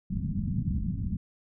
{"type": "low-pass noise", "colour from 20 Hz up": "white", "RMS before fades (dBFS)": -30, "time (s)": [0.1, 1.17], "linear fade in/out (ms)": 10, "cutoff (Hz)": 220, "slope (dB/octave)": 48, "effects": []}